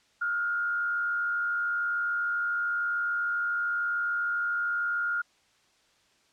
sine tone with frequency modulation, 1413 Hz, F6, 20 cents sharp, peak -26 dBFS, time 0.21-5.22 s, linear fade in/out 10 ms, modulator 87 Hz, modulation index 0.49, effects white hiss -65 dBFS RMS until 6.32 s + low-pass 6000 Hz 12 dB/octave

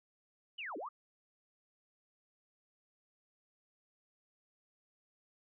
sine linear two-way sweep, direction down then up, 3073 to 261.6 to 1289 Hz, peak -40 dBFS, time 0.58-0.89 s, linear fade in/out 10 ms, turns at 0.77 s, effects none

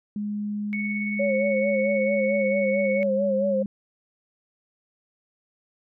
sine tone with pitch glide, 207.7 to 202.6 Hz, G#3 to G#3, 0 to -43 cents, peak -26 dBFS, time 0.16-3.66 s, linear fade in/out 2 ms, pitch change -43 cents, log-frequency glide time 2.39-2.47 s
sine tone with tremolo, 2217 Hz, C#7, in tune, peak -27 dBFS, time 0.73-3.03 s, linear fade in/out 0 ms, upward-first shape triangle, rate 18 Hz, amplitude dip 40%
sine tone with vibrato, 546 Hz, C#5, 26 cents flat, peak -21 dBFS, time 1.19-3.63 s, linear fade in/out 10 ms, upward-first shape sine, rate 4.5 Hz, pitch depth 68 cents each way
effects none

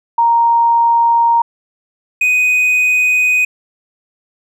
sine / triangle tone pair in turn, 932.3 / 2496 Hz, A#5 / D#7, 0 / +5 cents, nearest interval octave + perfect fourth, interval 1705 cents, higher second, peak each -8 dBFS, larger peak neither, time 0.18-1.42 / 2.21-3.45 s, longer neither, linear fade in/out 5 ms, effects none

